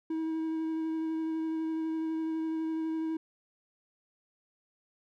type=tone with vibrato; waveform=triangle; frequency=320.5 Hz; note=E4; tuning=49 cents flat; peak=-28 dBFS; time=0.1-3.17 s; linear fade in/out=5 ms; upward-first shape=sine; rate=12 Hz; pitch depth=12 cents each way; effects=none